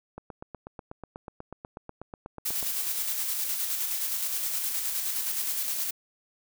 click train, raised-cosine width 1 ms, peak -25 dBFS, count 21, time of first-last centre 0.18-2.628 s, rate 8.17 Hz
blue noise with tremolo, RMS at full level -29 dBFS, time 2.45-5.91 s, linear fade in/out 10 ms, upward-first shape square, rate 9.6 Hz, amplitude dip 30%
effects none

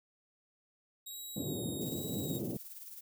10% pulse tone with vibrato, 3799 Hz, A#7, 32 cents sharp, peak -36 dBFS, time 1.06-2.39 s, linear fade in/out 10 ms, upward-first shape sine, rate 1.2 Hz, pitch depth 29 cents each way
pink band-pass noise, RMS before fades -38 dBFS, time 1.36-2.57 s, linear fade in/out 5 ms, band 120 to 450 Hz, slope 24 dB/octave
violet noise with tremolo, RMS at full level -46 dBFS, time 1.81-3.01 s, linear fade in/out 5 ms, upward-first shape triangle, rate 19 Hz, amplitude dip 60%
effects none

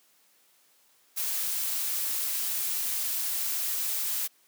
blue noise, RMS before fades -30 dBFS, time 1.16-4.28 s, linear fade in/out 20 ms, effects white hiss -64 dBFS RMS until 4.47 s + high-pass 200 Hz 12 dB/octave

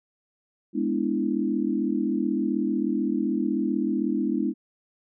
sine chord, E dominant seventh, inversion first, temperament equal, 207.7 / 246.9 / 293.7 / 329.6 Hz, G#3 / B3 / D4 / E4, 0 / 0 / 0 / 0 cents, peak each -28 dBFS, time 0.73-4.54 s, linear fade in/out 50 ms, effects none

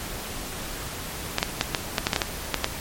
clicks, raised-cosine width 0.2 ms, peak -3 dBFS, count 11, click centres 1.384 / 1.429 / 1.611 / 1.748 / 1.982 / 2.069 / 2.132 / 2.162 / 2.218 / 2.543 / 2.644 s, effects pink hiss -34 dBFS RMS until 2.8 s + MP3 64 kbps

